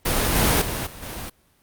pink noise with level steps, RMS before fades -21 / -18 / -27 / -39 / -33 dBFS, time 0.05-1.3 s, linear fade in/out 10 ms, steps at 0.35 / 0.61 / 0.86 / 1.02 s, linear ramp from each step 10 ms, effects pink hiss -61 dBFS RMS until 1.62 s + Opus 32 kbps

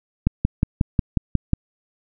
click train, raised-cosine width 5 ms, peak -4 dBFS, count 8, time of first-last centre 0.27-1.534 s, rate 5.54 Hz, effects none

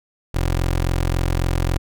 20% pulse tone, 43.65 Hz, F1, in tune, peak -13 dBFS, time 0.34-1.78 s, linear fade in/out 10 ms, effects none

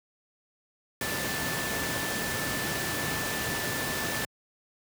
sine tone in noise, 1760 Hz, A6, in tune, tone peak -35 dBFS, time 1.01-4.25 s, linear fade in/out 2 ms, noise pink, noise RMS -31 dBFS, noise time 1.01-4.25 s, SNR -7 dB, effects high-pass 100 Hz 12 dB/octave

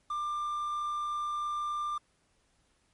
triangle tone with quantisation, 1191 Hz, D6, 24 cents sharp, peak -29 dBFS, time 0.1-1.98 s, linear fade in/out 5 ms, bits 9, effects pink hiss -71 dBFS RMS until 2.93 s + MP3 48 kbps

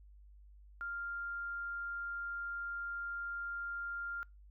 sine tone, 1396.9 Hz, F6, in tune, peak -38 dBFS, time 0.81-4.23 s, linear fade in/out 0 ms, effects noise-tail reverb RT60 0.2 s tail -25 dB re dry + added 50 Hz sine -55 dBFS peak until 4.5 s

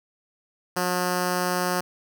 5% pulse tone with notch filter, 180 Hz, F#3, 47 cents flat, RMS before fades -25 dBFS, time 0.76-1.81 s, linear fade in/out 10 ms, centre 2200 Hz, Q 1.7, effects none

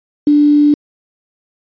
sine tone with quantisation, 293.7 Hz, D4, in tune, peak -6 dBFS, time 0.27-0.74 s, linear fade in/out 2 ms, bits 5, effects resampled to 11025 Hz

